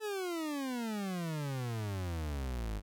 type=exponential sweep; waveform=40% pulse; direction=down; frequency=440 to 49.38 Hz; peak=-34 dBFS; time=0-2.82 s; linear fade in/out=50 ms; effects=none